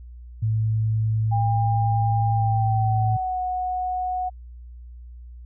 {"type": "tone", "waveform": "sine", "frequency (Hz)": 110, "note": "A2", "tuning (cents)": 0, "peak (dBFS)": -19, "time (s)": [0.42, 3.17], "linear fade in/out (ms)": 10}
{"type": "tone with pitch glide", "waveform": "sine", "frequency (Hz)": [801, 734.5], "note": ["G5", "F#5"], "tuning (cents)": [37, -13], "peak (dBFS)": -23, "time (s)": [1.31, 4.3], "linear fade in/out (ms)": 20, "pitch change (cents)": -150, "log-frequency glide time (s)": [2.3, 3.41]}
{"effects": ["added 60 Hz sine -38 dBFS peak until 5.45 s"]}